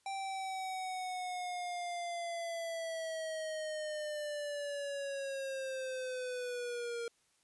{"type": "linear sweep", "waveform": "square", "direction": "down", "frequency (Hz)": [784, 465.7], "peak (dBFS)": -38, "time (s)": [0.06, 7.08], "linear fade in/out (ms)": 2, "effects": ["white hiss -73 dBFS RMS until 7.43 s", "resampled to 24000 Hz"]}